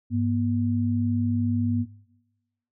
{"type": "tone pair together", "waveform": "sine", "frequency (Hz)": [101.2, 240.7], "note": ["G#2", "B3"], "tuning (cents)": [-44, -44], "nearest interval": "octave + minor third", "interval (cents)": 1500, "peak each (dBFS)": -24, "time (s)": [0.1, 1.86], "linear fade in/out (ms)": 50, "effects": ["noise-tail reverb RT60 1.0 s tail -21 dB re dry"]}